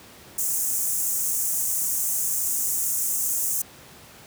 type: high-pass noise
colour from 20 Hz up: pink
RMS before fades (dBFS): -25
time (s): 0.38-3.62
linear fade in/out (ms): 5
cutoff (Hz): 6500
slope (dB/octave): 48
effects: pink hiss -47 dBFS RMS until 4.26 s + high-pass 80 Hz 12 dB/octave